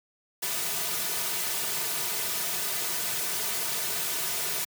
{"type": "noise with comb filter", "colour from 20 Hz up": "white", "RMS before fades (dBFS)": -30, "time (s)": [0.42, 4.65], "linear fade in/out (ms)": 10, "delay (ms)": 3.7, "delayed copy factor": -1, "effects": ["high-pass 150 Hz 12 dB/octave"]}